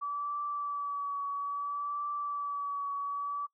sine tone with vibrato, 1148 Hz, D6, 40 cents flat, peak -32 dBFS, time 0.01-3.47 s, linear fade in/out 20 ms, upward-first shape triangle, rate 0.6 Hz, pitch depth 29 cents each way, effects noise-tail reverb RT60 0.1 s tail -25 dB re dry

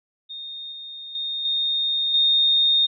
sine tone with level steps, 3678 Hz, A#7, 24 cents flat, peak -32 / -34 / -25 / -20 / -15 dBFS, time 0.29-2.87 s, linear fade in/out 20 ms, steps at 0.72 / 1.15 / 1.45 / 2.14 s, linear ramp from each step 2 ms, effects none

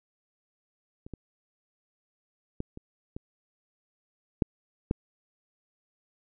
clicks, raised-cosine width 3 ms, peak -30 / -25 / -19 / -28 / -24 / -9 / -12 dBFS, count 7, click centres 1.065 / 1.137 / 2.604 / 2.774 / 3.165 / 4.422 / 4.911 s, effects none

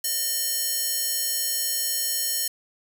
square tone with high-pass filter, 608 Hz, D#5, 40 cents flat, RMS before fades -26 dBFS, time 0.04-2.48 s, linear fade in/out 5 ms, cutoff 6600 Hz, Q 0.64, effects 9-bit

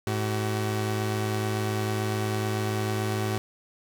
sawtooth tone pair together, 106.97 / 378.9 Hz, A2 / F#4, -48 / +41 cents, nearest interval octave + minor seventh, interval 2189 cents, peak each -23 / -27 dBFS, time 0.07-3.38 s, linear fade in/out 0 ms, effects none

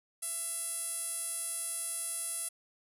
sawtooth tone with band-pass filter, 670 Hz, E5, 28 cents sharp, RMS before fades -37 dBFS, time 0.22-2.49 s, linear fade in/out 10 ms, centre 10000 Hz, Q 7.1, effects none

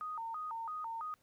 sine tone with vibrato, 1065 Hz, C6, 30 cents sharp, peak -38 dBFS, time 0.01-1.14 s, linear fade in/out 0 ms, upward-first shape square, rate 3 Hz, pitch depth 270 cents each way, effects pink hiss -73 dBFS RMS until 1.22 s

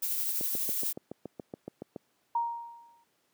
violet noise with tremolo, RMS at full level -30 dBFS, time 0.02-0.93 s, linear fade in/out 10 ms, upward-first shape triangle, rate 12 Hz, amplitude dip 35%
click train, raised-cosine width 2 ms, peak -23 dBFS, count 12, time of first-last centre 0.41-1.961 s, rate 7.09 Hz
sine tone with exponential decay, 936 Hz, A#5, 7 cents sharp, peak -24 dBFS, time 2.35-3.04 s, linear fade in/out 5 ms, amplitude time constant 150 ms
effects pink hiss -72 dBFS RMS until 3.33 s + high-pass 200 Hz 12 dB/octave

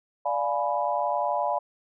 sine chord, D diminished seventh, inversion none, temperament equal with one note detuned, 587.3 / 698.5 / 839.8 / 987.8 Hz, D5 / F5 / Ab5 / Cb6, 0 / 0 / +19 / 0 cents, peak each -29 dBFS, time 0.25-1.59 s, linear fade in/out 10 ms, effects none

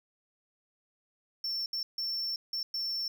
triangle tone bursts at uneven times, 5410 Hz, E8, 44 cents sharp, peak -30 dBFS, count 5, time 1.44-1.66 / 1.73-1.83 / 1.98-2.36 / 2.53-2.63 / 2.74-3.08 s, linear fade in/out 2 ms, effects none

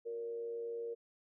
sine tone with frequency modulation, 466.2 Hz, A#4, in tune, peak -38 dBFS, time 0.05-0.95 s, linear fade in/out 20 ms, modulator 108 Hz, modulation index 0.33, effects none

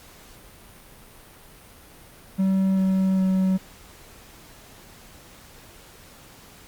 triangle tone with pitch steps, 191.3 / 189.87 / 188.45 Hz, G3 / F#3 / F#3, -42 / +45 / +32 cents, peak -16 dBFS, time 2.38-3.58 s, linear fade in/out 20 ms, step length 400 ms, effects pink hiss -48 dBFS RMS until 6.67 s + Opus 48 kbps

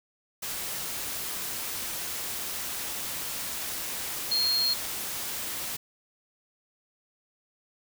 sine tone in noise, 4245 Hz, C8, 24 cents sharp, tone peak -23 dBFS, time 4.31-4.74 s, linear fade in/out 10 ms, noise white, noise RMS -34 dBFS, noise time 0.42-5.77 s, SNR +8 dB, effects none

